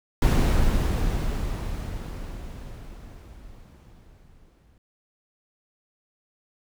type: noise with exponential decay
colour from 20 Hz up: brown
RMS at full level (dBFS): -17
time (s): 0.22-4.78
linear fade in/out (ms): 2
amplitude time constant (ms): 990
effects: none